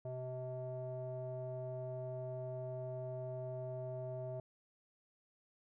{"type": "tone with low-pass filter", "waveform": "square", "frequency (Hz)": 127.7, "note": "C3", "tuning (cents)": -42, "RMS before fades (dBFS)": -43, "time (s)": [0.05, 4.4], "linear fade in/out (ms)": 2, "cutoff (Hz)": 640, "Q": 5.5, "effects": []}